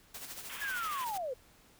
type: noise with tremolo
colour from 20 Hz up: white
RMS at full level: -43 dBFS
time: 0.14-1.18 s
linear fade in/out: 5 ms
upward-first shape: sine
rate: 13 Hz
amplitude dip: 55%
type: band-pass noise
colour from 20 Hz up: white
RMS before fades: -46 dBFS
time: 0.49-1.05 s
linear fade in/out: 10 ms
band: 930 to 3500 Hz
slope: 96 dB/octave
type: linear sweep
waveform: sine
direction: down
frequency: 1712 to 477.6 Hz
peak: -34 dBFS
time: 0.61-1.34 s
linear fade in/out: 10 ms
effects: pink hiss -62 dBFS RMS until 1.79 s